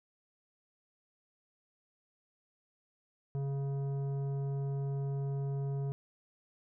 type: tone with tanh clipping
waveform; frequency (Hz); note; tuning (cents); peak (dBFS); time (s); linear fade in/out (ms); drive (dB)
triangle; 138.59; C#3; 0; -34; 3.35-5.92; 0; 15
effects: none